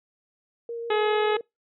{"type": "tone with vibrato", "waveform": "sine", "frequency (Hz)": 466.2, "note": "A#4", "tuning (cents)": 0, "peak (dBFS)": -30, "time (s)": [0.69, 1.41], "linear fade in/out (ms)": 2, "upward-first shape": "triangle", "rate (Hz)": 6.5, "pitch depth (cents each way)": 10}
{"type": "harmonic tone", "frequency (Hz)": 423.7, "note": "G#4", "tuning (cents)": 35, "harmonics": [1, 2, 3, 4, 5, 6, 7, 8, 9], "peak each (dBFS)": [-22, -28, -32, -34, -36, -38, -39, -40, -41], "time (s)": [0.9, 1.37], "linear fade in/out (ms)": 5}
{"effects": ["noise-tail reverb RT60 0.2 s tail -26 dB re dry"]}